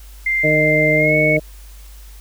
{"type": "tone with pitch glide", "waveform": "sine", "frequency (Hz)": [2093, 2212], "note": ["C7", "C#7"], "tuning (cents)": [0, -4], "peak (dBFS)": -15, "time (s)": [0.26, 1.37], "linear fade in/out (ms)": 5, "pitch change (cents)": 96, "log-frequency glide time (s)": [0.96, 1.15]}
{"type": "harmonic tone", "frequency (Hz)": 153.6, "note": "D#3", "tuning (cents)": -22, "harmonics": [1, 2, 3, 4], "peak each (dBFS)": [-20, -21, -21, -17], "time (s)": [0.43, 1.4], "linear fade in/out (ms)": 20}
{"effects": ["added 50 Hz sine -36 dBFS peak until 2.2 s", "white hiss -47 dBFS RMS until 2.2 s"]}